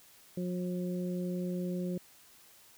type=harmonic tone; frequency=179.5 Hz; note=F3; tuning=48 cents sharp; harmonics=1 / 2 / 3; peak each=-33 / -39 / -43 dBFS; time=0.37-1.98 s; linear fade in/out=5 ms; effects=white hiss -59 dBFS RMS until 2.77 s